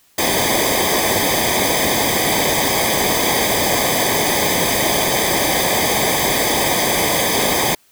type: noise with comb filter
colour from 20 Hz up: pink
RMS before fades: -17 dBFS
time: 0.18-7.75 s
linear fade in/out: 5 ms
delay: 0.72 ms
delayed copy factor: -1
effects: white hiss -55 dBFS RMS until 7.91 s